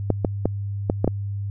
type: clicks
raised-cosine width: 2 ms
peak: -5 dBFS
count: 6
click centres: 0.103 / 0.248 / 0.456 / 0.899 / 1.045 / 1.077 s
effects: added 100 Hz sine -25 dBFS peak until 1.5 s